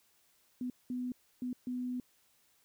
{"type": "tone bursts at uneven times", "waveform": "sine", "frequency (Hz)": 249.4, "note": "B3", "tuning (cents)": 17, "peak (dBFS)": -34, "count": 4, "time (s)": [[0.61, 0.7], [0.9, 1.12], [1.42, 1.53], [1.67, 2]], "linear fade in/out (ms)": 2, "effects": ["white hiss -70 dBFS RMS until 2.64 s"]}